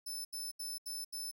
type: tone bursts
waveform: 20% pulse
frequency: 5274 Hz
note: E8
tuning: in tune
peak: -34 dBFS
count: 5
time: 0.06-1.314 s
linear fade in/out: 10 ms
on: 190 ms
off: 76 ms
effects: none